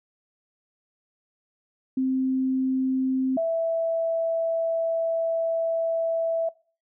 sine tone pair in turn, 261.6 / 659.2 Hz, C4 / E5, 0 / 0 cents, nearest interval octave + major third, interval 1600 cents, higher second, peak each -21 dBFS, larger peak neither, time 1.97-3.37 / 3.37-6.49 s, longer second, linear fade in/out 5 ms, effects noise-tail reverb RT60 0.4 s tail -23 dB re dry

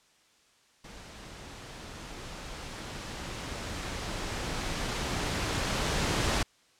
pink noise with level ramp, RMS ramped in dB -47 to -27 dBFS, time 0.84-6.43 s, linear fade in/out 5 ms, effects white hiss -64 dBFS RMS until 6.79 s + low-pass 7000 Hz 12 dB/octave

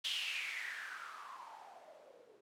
violet noise with low-pass filter sweep, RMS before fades -45 dBFS, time 0.04-2.41 s, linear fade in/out 10 ms, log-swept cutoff 3300 to 410 Hz, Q 6.8, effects none

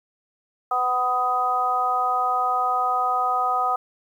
harmonic tone, 250 Hz, B3, 21 cents sharp, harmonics 2 / 3 / 4 / 5, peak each -34 / -23 / -31 / -22 dBFS, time 0.71-3.76 s, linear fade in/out 5 ms, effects 9-bit

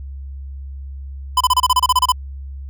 square tone bursts, 1007 Hz, B5, 33 cents sharp, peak -11 dBFS, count 12, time 1.37-2.121 s, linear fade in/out 5 ms, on 36 ms, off 29 ms, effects added 68 Hz sine -28 dBFS peak until 2.69 s

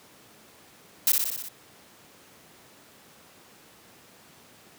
blue noise with echo, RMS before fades -20 dBFS, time 1.07-1.12 s, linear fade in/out 2 ms, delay 61 ms, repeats 6, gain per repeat -3 dB, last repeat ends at 1.486 s, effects pink hiss -53 dBFS RMS until 4.78 s + high-pass 150 Hz 12 dB/octave

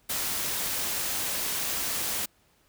white noise, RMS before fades -30 dBFS, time 0.09-2.26 s, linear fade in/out 10 ms, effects pink hiss -65 dBFS RMS until 2.68 s

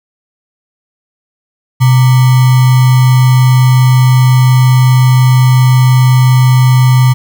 sine tone with sample-and-hold, 127.2 Hz, C3, 48 cents flat, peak -3 dBFS, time 1.8-7.14 s, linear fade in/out 20 ms, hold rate 1050 Hz, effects none

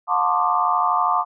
sine tone cluster, 719 / 889 / 1042 / 1135 / 1207 Hz, F#5 / A5 / C6 / C#6 / D6, -50 / +18 / -7 / +41 / +47 cents, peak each -23 dBFS, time 0.07-1.25 s, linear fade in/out 50 ms, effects none

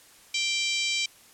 harmonic tone with a mistuned harmonic, 784 Hz, G5, in tune, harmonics 3 / 4 / 5 / 6 / 7 / 8 / 9 / 10, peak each -29 / -31 / -33 / -35 / -36 / -37 / -38 / -39 dBFS, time 0.34-1.06 s, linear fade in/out 5 ms, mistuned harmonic 8, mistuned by -40 cents, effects white hiss -54 dBFS RMS until 1.33 s + low-pass 12000 Hz 12 dB/octave

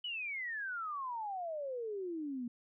sine exponential sweep, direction down, 3008 to 233.1 Hz, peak -37 dBFS, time 0.04-2.48 s, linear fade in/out 5 ms, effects none

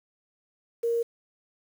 sine tone with quantisation, 466.2 Hz, A#4, in tune, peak -23 dBFS, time 0.83-1.03 s, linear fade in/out 10 ms, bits 8, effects none

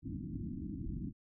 white low-pass noise, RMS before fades -41 dBFS, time 0.02-1.13 s, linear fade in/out 50 ms, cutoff 320 Hz, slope 96 dB/octave, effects none

